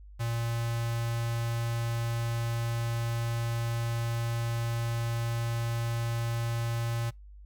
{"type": "tone with notch filter", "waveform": "square", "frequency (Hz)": 116.54, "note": "A#2", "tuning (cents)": 0, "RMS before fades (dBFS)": -31, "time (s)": [0.19, 7.11], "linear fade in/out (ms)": 20, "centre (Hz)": 300, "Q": 1.2, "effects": ["noise-tail reverb RT60 0.2 s tail -26 dB re dry", "added 50 Hz sine -46 dBFS peak until 7.45 s"]}